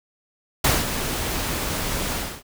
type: noise with ADSR envelope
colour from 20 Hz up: pink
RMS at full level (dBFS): -17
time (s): 0.64-2.43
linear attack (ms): 7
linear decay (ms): 200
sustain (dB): -9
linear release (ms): 270
effects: none